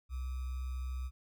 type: tone with sample-and-hold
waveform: sine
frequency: 64 Hz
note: C2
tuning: 38 cents flat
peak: -35 dBFS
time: 0.09-1.11 s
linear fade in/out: 50 ms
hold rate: 1225 Hz
effects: none